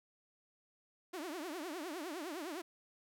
sawtooth tone with vibrato, 329.6 Hz, E4, in tune, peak -37 dBFS, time 1.13-2.62 s, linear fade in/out 10 ms, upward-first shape triangle, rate 9.8 Hz, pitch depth 290 cents each way, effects none

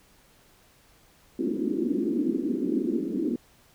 white band-pass noise, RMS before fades -27 dBFS, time 1.39-3.36 s, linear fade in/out 5 ms, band 220 to 350 Hz, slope 48 dB/octave, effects pink hiss -59 dBFS RMS until 3.74 s

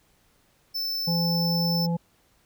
square tone, 5290 Hz, E8, 5 cents sharp, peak -27 dBFS, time 0.74-1.87 s, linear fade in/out 20 ms
harmonic tone, 169.4 Hz, E3, 48 cents sharp, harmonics 1 / 3 / 5, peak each -23 / -34 / -36 dBFS, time 1.07-1.97 s, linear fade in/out 10 ms
effects pink hiss -64 dBFS RMS until 2.45 s

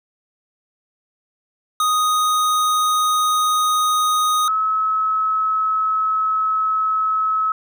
square / sine tone pair in turn, 1244.5 / 1290.4 Hz, D#6 / E6, 0 / -37 cents, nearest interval minor second, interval 63 cents, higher second, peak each -16 dBFS, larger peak neither, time 1.8-4.48 / 4.48-7.52 s, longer second, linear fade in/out 2 ms, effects none

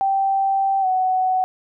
sine tone with pitch glide, 780 to 746.1 Hz, G5 to F#5, -9 to +14 cents, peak -16 dBFS, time 0.01-1.44 s, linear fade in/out 0 ms, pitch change -77 cents, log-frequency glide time 0.81-0.86 s, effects none

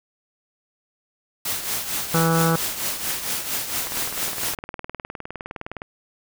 white noise with tremolo, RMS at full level -24 dBFS, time 1.45-4.55 s, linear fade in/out 5 ms, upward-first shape triangle, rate 4.4 Hz, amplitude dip 65%
harmonic tone, 164.3 Hz, E3, 5 cents flat, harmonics 1 / 2 / 3 / 4 / 5 / 6 / 7 / 8 / 9 / 10, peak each -19 / -28 / -24 / -35 / -28 / -34 / -30 / -28 / -30 / -41 dBFS, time 2.14-2.56 s, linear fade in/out 2 ms
click train, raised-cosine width 0.5 ms, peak -17 dBFS, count 39, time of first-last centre 3.87-5.819 s, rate 19.5 Hz
effects none

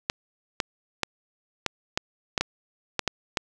clicks, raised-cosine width 0.2 ms, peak -6 dBFS, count 10, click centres 0.099 / 0.602 / 1.033 / 1.663 / 1.975 / 2.378 / 2.41 / 2.993 / 3.077 / 3.372 s, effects none

